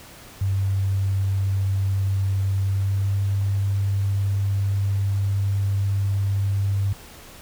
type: tone with pitch glide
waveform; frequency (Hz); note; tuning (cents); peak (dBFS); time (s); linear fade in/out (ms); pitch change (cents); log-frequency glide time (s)
sine; 97.2 to 98.96; G2 to G2; -14 to +17; -19; 0.41-6.93; 5; +31; 2.7-3.18
effects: pink hiss -44 dBFS RMS until 7.41 s